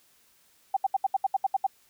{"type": "tone bursts", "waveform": "sine", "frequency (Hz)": 779, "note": "G5", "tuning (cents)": -11, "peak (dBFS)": -20, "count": 10, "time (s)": [0.74, 1.667], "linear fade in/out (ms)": 5, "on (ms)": 27, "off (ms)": 73, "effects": ["white hiss -63 dBFS RMS until 1.89 s"]}